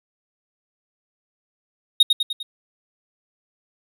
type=tone with echo; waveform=triangle; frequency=3729 Hz; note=A#7; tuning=in tune; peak=-7 dBFS; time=2-2.03 s; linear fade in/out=5 ms; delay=100 ms; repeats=4; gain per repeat=-5 dB; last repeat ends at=2.43 s; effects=none